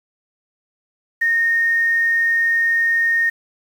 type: tone with quantisation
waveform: sine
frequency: 1844 Hz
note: A#6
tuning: 19 cents flat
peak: -14 dBFS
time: 1.21-3.3 s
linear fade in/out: 10 ms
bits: 7
effects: none